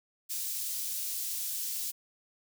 white high-pass noise, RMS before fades -35 dBFS, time 0.29-1.92 s, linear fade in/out 20 ms, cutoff 4800 Hz, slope 12 dB/octave, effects none

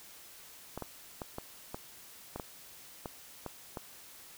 clicks, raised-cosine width 1 ms, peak -24 dBFS, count 10, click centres 0.776 / 0.823 / 1.218 / 1.384 / 1.745 / 2.36 / 2.398 / 3.058 / 3.463 / 3.772 s, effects white hiss -53 dBFS RMS until 4.37 s

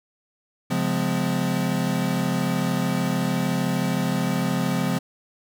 square tone cluster, 136.6 / 175.7 / 209 / 255.2 Hz, C#3 / F3 / G#3 / C4, -25 / +11 / +11 / -43 cents, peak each -29 / -26 / -29 / -28 dBFS, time 0.7-4.99 s, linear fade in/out 10 ms, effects none

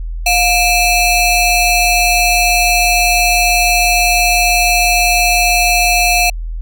sawtooth ring-modulated tone, 1670 Hz, G#6, 9 cents sharp, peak -3 dBFS, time 0.26-6.3 s, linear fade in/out 5 ms, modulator 957 Hz, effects added 41 Hz sine -19 dBFS peak until 6.61 s

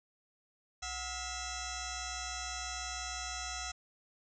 sine tone with frequency modulation, 2637 Hz, E7, in tune, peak -37 dBFS, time 0.82-3.72 s, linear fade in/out 10 ms, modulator 675 Hz, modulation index 6.3, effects none

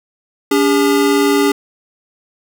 square tone pair together, 285.2 / 403.3 Hz, C#4 / G4, +49 / +49 cents, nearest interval tritone, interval 600 cents, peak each -14 dBFS, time 0.51-1.52 s, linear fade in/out 5 ms, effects none

